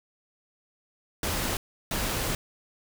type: noise bursts at uneven times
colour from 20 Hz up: pink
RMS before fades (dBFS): -29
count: 2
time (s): 1.23-1.57 / 1.91-2.35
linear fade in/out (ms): 2
effects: none